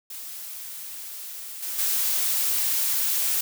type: noise with level steps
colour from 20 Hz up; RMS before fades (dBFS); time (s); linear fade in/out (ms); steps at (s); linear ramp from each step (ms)
blue; -37 / -31 / -24; 0.1-3.41; 5; 1.62 / 1.78; 10
effects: none